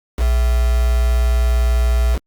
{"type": "tone with quantisation", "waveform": "sine", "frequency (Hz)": 59.9, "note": "A#1", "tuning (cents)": 48, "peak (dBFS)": -12, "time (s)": [0.17, 2.19], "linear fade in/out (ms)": 50, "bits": 4, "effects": ["Opus 48 kbps"]}